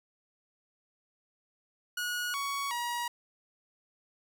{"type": "tone with pitch steps", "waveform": "sawtooth", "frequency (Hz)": [1454, 1119, 956], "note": ["F#6", "C#6", "A#5"], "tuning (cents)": [-31, 16, 43], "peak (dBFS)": -28, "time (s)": [1.97, 3.08], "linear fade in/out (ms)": 5, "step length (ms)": 370, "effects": []}